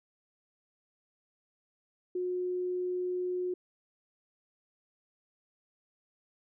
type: tone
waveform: sine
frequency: 362 Hz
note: F#4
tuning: 38 cents flat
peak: -30 dBFS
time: 2.15-3.54 s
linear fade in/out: 5 ms
effects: none